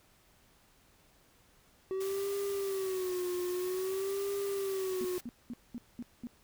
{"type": "tone with vibrato", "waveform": "triangle", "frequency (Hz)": 378.1, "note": "F#4", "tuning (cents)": 38, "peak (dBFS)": -30, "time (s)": [1.91, 5.18], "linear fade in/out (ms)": 0, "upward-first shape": "sine", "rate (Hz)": 0.51, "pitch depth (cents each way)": 95}
{"type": "noise", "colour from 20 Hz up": "white", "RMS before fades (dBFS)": -46, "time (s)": [2, 5.21], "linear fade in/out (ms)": 10}
{"type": "tone bursts", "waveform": "sine", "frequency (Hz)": 240, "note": "B3", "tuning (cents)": -49, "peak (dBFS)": -37, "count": 6, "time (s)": [5.01, 6.27], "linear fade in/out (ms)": 0, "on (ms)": 35, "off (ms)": 210}
{"effects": ["pink hiss -65 dBFS RMS until 6.43 s"]}